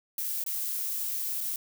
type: noise with dropouts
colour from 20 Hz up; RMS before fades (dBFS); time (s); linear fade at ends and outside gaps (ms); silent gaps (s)
violet; -32; 0.18-1.56; 2; 0.439-0.463 / 1.406-1.41
effects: none